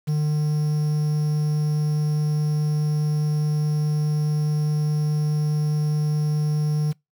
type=tone with quantisation; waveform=triangle; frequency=150.8 Hz; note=D3; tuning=46 cents sharp; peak=-17 dBFS; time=0.07-6.93 s; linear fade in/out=20 ms; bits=7; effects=noise-tail reverb RT60 0.2 s tail -25 dB re dry